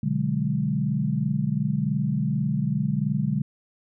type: chord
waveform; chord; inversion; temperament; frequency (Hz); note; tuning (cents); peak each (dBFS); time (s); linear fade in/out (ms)
sine; G# half-diminished seventh; first; equal; 123.47 / 146.83 / 185 / 207.7; B2 / D3 / F#3 / G#3; 0 / 0 / 0 / 0; -30 / -25 / -29 / -27; 0.03-3.42; 5
effects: none